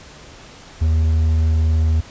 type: tone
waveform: triangle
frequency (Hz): 79.5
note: D#2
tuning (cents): +38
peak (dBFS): -11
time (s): 0.81-2.01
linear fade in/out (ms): 10
effects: pink hiss -41 dBFS RMS until 2.1 s + resampled to 16000 Hz